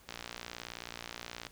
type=click train; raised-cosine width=0.2 ms; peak=-23 dBFS; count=82; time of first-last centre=0.09-1.468 s; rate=58.8 Hz; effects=pink hiss -60 dBFS RMS until 1.51 s